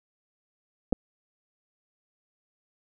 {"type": "clicks", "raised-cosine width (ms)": 2, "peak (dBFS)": [-12, -12], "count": 2, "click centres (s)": [0.925, 0.929], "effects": []}